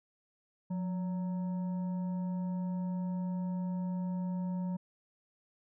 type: tone with frequency modulation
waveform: sine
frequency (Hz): 179.7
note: F3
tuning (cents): +50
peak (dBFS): -32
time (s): 0.7-4.77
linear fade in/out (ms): 10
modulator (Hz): 748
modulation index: 0.28
effects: none